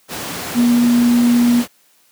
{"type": "tone in noise", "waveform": "sine", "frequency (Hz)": 240, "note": "B3", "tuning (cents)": -49, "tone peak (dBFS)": -9, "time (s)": [0.54, 1.64], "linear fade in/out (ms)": 50, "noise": "pink", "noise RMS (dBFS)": -25, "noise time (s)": [0.08, 1.68], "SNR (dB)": 13, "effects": ["white hiss -55 dBFS RMS until 2.11 s", "high-pass 150 Hz 12 dB/octave"]}